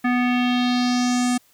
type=tone with low-pass filter sweep; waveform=square; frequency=246.9 Hz; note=B3; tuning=in tune; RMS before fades=-20 dBFS; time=0.04-1.38 s; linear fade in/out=10 ms; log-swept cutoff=1900 to 8800 Hz; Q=2.9; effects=white hiss -58 dBFS RMS until 1.53 s